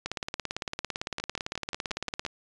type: two click trains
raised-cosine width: 0.2 ms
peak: -17 / -14 dBFS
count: 7 / 40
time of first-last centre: 1.2-2.264 / 0.06-2.251 s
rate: 5.64 / 17.8 Hz
effects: resampled to 22050 Hz